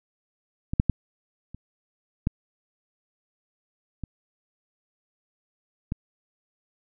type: clicks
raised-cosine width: 5 ms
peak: -15 / -6 / -8 / -27 / -10 / -20 / -15 dBFS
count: 7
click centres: 0.735 / 0.799 / 0.897 / 1.546 / 2.271 / 4.037 / 5.921 s
effects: none